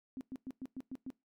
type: tone bursts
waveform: sine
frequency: 261.6 Hz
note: C4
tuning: in tune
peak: -39 dBFS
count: 7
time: 0.17-1.103 s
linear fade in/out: 0 ms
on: 39 ms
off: 110 ms
effects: noise-tail reverb RT60 0.2 s tail -20 dB re dry